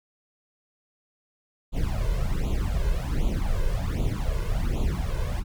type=noise with flanger; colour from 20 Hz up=brown; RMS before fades=-25 dBFS; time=1.72-5.44 s; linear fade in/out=50 ms; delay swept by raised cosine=0.28 to 1.98 ms; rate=1.3 Hz; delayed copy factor=+0.95; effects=none